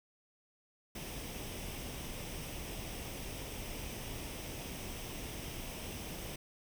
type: noise with comb filter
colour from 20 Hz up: pink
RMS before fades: -43 dBFS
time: 0.95-6.36 s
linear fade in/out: 5 ms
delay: 0.35 ms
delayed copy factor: +0.5
effects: none